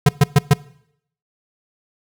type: tone bursts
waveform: square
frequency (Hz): 144.4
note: D3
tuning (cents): -29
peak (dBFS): -8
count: 4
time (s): 0.06-0.536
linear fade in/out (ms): 5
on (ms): 29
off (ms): 120
effects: noise-tail reverb RT60 0.7 s tail -21 dB re dry